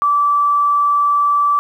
sine tone, 1160 Hz, D6, 22 cents flat, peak -11 dBFS, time 0.02-1.59 s, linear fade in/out 0 ms, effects 8-bit

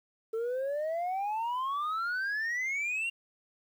sine exponential sweep, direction up, 440 to 2800 Hz, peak -27 dBFS, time 0.33-3.1 s, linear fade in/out 10 ms, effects tanh soft clip ceiling -29 dBFS + 10-bit

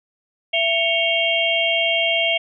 sine tone cluster, 668 / 2218 / 2781 / 3205 Hz, E5 / C#7 / F7 / G7, +23 / 0 / -8 / +38 cents, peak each -22 dBFS, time 0.53-2.38 s, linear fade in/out 10 ms, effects none

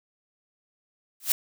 blue noise with exponential growth, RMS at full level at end -17 dBFS, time 1.2-1.32 s, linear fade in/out 2 ms, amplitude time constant 25 ms, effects none

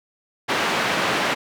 white band-pass noise, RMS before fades -22 dBFS, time 0.48-1.35 s, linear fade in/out 20 ms, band 170 to 2200 Hz, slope 12 dB/octave, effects none

